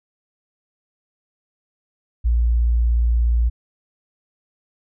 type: tone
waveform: sine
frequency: 58.4 Hz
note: A#1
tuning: 4 cents sharp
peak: -14 dBFS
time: 2.24-3.5 s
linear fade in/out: 20 ms
effects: none